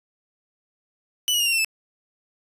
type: tone with pitch steps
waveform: sawtooth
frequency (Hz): 2976 / 2903 / 2832 / 2762 / 2695 / 2628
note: F#7 / F#7 / F7 / F7 / E7 / E7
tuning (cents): +9 / -34 / +23 / -20 / +38 / -6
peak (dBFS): -16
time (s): 1.28-1.646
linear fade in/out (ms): 0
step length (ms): 61
effects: resampled to 32000 Hz